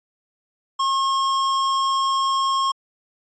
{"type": "tone", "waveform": "square", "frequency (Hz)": 1079, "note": "C#6", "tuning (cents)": -47, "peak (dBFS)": -19, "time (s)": [0.79, 2.72], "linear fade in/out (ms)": 10, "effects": ["resampled to 16000 Hz"]}